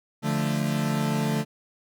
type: chord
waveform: 40% pulse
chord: D minor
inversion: none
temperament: equal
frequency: 146.83 / 174.61 / 220 Hz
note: D3 / F3 / A3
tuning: 0 / 0 / 0 cents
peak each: -26 / -30 / -26 dBFS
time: 0.22-1.45 s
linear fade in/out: 50 ms
effects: none